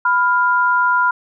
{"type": "tone pair together", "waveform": "sine", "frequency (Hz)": [992.1, 1403], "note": ["B5", "F6"], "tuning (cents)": [8, 8], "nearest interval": "tritone", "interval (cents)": 600, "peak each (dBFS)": -15, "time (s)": [0.05, 1.11], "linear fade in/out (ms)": 5, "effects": []}